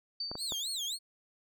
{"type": "tone with exponential decay", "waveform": "sine", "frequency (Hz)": 4587, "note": "D8", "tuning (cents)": -42, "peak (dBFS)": -32, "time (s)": [0.2, 0.8], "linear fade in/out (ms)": 5, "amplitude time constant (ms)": 130}
{"type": "clicks", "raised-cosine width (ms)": 1, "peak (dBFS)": -26, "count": 3, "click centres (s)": [0.315, 0.354, 0.522]}
{"type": "tone with vibrato", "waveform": "30% pulse", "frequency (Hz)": 3716, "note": "A#7", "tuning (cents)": -6, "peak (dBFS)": -31, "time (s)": [0.37, 0.99], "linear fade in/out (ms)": 50, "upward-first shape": "sine", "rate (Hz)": 3.7, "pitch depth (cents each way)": 270}
{"effects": []}